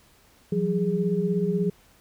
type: tone cluster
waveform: sine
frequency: 170.9 / 187.3 / 413.1 Hz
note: F3 / F#3 / G#4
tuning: -37 / +21 / -9 cents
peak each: -26 dBFS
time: 0.52-1.7 s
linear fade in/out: 5 ms
effects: pink hiss -58 dBFS RMS until 2 s